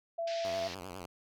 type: tone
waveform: sine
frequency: 670 Hz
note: E5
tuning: 28 cents sharp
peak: -32 dBFS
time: 0.18-0.68 s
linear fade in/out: 10 ms
type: band-pass noise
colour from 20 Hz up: white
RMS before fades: -45 dBFS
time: 0.27-0.75 s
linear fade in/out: 5 ms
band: 1600 to 5600 Hz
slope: 48 dB/octave
type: tone with vibrato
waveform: 5% pulse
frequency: 91.4 Hz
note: F#2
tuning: 21 cents flat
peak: -31 dBFS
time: 0.44-1.06 s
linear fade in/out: 5 ms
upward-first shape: sine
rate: 9.8 Hz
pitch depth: 130 cents each way
effects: none